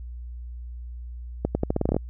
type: accelerating click train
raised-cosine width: 2 ms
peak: -9 dBFS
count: 11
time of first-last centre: 1.45-1.966 s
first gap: 100 ms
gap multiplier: 0.84
effects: added 60 Hz sine -34 dBFS peak until 2.09 s